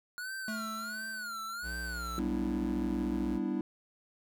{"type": "tone with vibrato", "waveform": "square", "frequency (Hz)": 1438, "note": "F#6", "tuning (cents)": -50, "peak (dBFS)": -38, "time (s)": [0.18, 2.19], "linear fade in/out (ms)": 0, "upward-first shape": "sine", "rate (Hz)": 1.4, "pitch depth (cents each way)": 140}
{"type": "tone with exponential decay", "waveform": "square", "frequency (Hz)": 218.8, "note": "A3", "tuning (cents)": -9, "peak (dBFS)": -36, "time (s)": [0.48, 2.05], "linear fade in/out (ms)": 2, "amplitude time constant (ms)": 340}
{"type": "tone", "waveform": "square", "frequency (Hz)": 60.8, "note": "B1", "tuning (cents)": -26, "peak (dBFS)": -40, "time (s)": [1.62, 3.4], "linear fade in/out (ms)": 50}
{"type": "chord", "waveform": "triangle", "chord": "E minor seventh", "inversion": "first", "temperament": "equal", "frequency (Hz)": [196, 246.9, 293.7, 329.6], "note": ["G3", "B3", "D4", "E4"], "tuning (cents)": [0, 0, 0, 0], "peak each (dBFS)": -34, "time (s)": [2.18, 3.61], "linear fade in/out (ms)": 2}
{"effects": []}